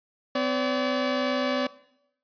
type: tone pair together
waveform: sawtooth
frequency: 255.2 / 573 Hz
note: C4 / D5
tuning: -43 / -43 cents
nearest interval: octave + major second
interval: 1400 cents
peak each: -23 / -22 dBFS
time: 0.35-1.67 s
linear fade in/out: 5 ms
effects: noise-tail reverb RT60 0.8 s tail -20 dB re dry + resampled to 11025 Hz